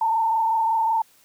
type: tone with frequency modulation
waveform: sine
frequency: 898 Hz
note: A5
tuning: 35 cents sharp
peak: -18 dBFS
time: 0.01-1.02 s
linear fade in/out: 5 ms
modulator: 25.4 Hz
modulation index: 1.1
effects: white hiss -57 dBFS RMS until 1.24 s